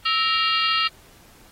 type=harmonic tone with a mistuned harmonic; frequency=466.2 Hz; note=A#4; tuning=in tune; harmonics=3 / 4 / 5 / 6 / 7 / 8 / 9 / 10; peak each=-23 / -30 / -32 / -23 / -28 / -35 / -28 / -33 dBFS; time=0.05-0.88 s; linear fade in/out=10 ms; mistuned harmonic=3; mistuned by=-120 cents; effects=pink hiss -52 dBFS RMS until 1.51 s + AAC 48 kbps